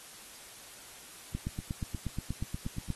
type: click train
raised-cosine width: 5 ms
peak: -21 dBFS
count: 14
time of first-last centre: 1.35-2.903 s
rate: 8.37 Hz
effects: white hiss -50 dBFS RMS until 2.95 s + AAC 32 kbps